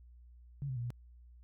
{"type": "tone with pitch steps", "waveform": "sine", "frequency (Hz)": [140.5, 129.6, 119.5, 121], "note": ["C#3", "C3", "A#2", "B2"], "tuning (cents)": [24, -16, 43, -35], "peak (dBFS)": -35, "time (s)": [0.62, 0.904], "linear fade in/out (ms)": 0, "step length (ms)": 71, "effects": ["added 60 Hz sine -54 dBFS peak until 1.43 s"]}